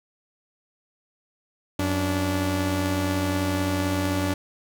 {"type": "tone pair together", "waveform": "sawtooth", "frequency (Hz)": [91.2, 289.5], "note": ["F#2", "D4"], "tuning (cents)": [-24, -25], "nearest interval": "octave + minor sixth", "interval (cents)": 1999, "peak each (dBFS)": [-22, -21], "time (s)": [1.79, 4.34], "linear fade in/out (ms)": 5, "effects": []}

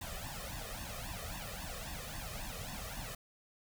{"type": "noise with flanger", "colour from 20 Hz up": "pink", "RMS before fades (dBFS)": -43, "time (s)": [0.01, 3.15], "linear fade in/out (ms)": 5, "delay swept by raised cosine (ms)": [1.1, 1.66], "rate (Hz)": 3.7, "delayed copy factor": 0.95, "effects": []}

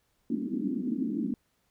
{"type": "band-pass noise", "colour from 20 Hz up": "pink", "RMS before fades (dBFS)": -31, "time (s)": [0.3, 1.34], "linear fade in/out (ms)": 2, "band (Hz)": [210, 310], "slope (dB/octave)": 48, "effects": ["pink hiss -73 dBFS RMS until 1.7 s"]}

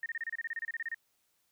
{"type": "tone bursts", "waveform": "sine", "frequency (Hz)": 1839, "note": "A#6", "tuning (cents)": -24, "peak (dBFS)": -33, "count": 16, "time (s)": [0.03, 0.945], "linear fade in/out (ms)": 2, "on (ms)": 30, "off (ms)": 29, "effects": ["white hiss -75 dBFS RMS until 1.51 s"]}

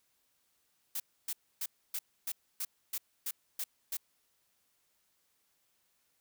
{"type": "noise bursts", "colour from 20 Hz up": "blue", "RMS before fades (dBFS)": -36, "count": 10, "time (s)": [0.95, 3.97], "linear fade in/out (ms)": 5, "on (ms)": 50, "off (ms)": 280, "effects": ["white hiss -75 dBFS RMS until 6.2 s"]}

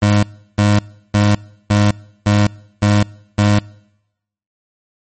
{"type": "tone bursts", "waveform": "25% pulse", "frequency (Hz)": 103.3, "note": "G#2", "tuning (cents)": -9, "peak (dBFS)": -6, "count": 7, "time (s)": [0.02, 3.59], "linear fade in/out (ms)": 5, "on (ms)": 210, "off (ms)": 350, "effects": ["noise-tail reverb RT60 0.9 s tail -25 dB re dry", "MP3 32 kbps"]}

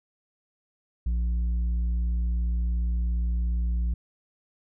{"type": "tone with tanh clipping", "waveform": "sine", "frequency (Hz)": 58.6, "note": "A#1", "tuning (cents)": 10, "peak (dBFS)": -24, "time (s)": [1.06, 3.94], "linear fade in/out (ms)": 5, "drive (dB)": 5, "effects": []}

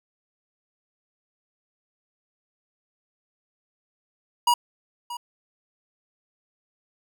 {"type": "tone with echo", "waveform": "square", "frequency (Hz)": 960, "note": "B5", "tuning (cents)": -49, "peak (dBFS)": -17, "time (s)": [4.47, 4.54], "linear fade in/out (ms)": 5, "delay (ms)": 630, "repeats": 1, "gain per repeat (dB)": -15, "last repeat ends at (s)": 5.17, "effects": []}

